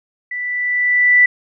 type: tone with level ramp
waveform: sine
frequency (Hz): 1975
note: B6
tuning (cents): 0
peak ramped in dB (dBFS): -22 to -6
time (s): 0.31-1.26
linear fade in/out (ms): 5
effects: none